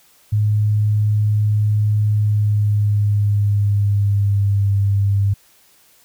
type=tone with pitch glide; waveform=sine; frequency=105.5 to 99.75 Hz; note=G#2 to G2; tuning=+28 to +31 cents; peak=-13 dBFS; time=0.32-5.34 s; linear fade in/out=10 ms; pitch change=-97 cents; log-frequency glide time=2.09-4.69 s; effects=white hiss -53 dBFS RMS until 6.04 s